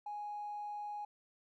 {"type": "tone with tanh clipping", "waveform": "triangle", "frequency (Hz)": 830.6, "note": "G#5", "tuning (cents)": 0, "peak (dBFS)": -39, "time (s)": [0.06, 1.05], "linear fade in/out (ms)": 5, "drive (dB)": 1, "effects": []}